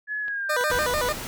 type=tone with pitch glide; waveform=sine; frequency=1700 to 1567.9 Hz; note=G#6 to G6; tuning=+40 to 0 cents; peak=-26 dBFS; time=0.07-0.87 s; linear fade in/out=50 ms; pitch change=-140 cents; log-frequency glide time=0.21-0.51 s
type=clicks; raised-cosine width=0.3 ms; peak=-27 / -19 dBFS; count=2; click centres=0.282 / 0.611 s
type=tone with vibrato; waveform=20% pulse; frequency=546 Hz; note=C#5; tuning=26 cents flat; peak=-18 dBFS; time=0.49-1.13 s; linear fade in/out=10 ms; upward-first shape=square; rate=6.7 Hz; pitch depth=180 cents each way
type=noise; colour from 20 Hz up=pink; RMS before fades=-33 dBFS; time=0.7-1.27 s; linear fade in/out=0 ms
effects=none